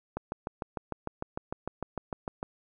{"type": "click train", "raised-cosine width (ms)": 1, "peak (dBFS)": -19, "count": 16, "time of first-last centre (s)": [0.17, 2.429], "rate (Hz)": 6.64, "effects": []}